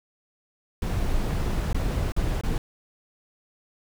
brown noise with dropouts, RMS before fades -25 dBFS, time 0.82-2.58 s, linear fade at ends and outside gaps 2 ms, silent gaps 1.73-1.745 / 2.121-2.164 / 2.412-2.435 s, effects none

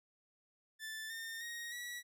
sawtooth tone with pitch steps, 1760 / 1816.8 / 1875.5 / 1936 Hz, A6 / A#6 / A#6 / B6, 0 / -45 / +10 / -35 cents, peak -39 dBFS, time 0.79-2.03 s, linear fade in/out 50 ms, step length 310 ms, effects none

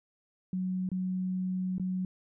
sine tone with dropouts, 185 Hz, F#3, in tune, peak -29 dBFS, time 0.53-2.05 s, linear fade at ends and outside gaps 2 ms, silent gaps 0.89-0.916 / 1.782-1.797 s, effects none

